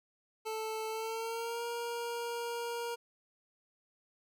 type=tone with pitch glide; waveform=25% pulse; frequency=439.5 to 471 Hz; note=A4 to A#4; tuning=-2 to +18 cents; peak=-32 dBFS; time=0.45-2.96 s; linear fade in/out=20 ms; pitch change=+120 cents; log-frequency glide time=0.88-1.64 s; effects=none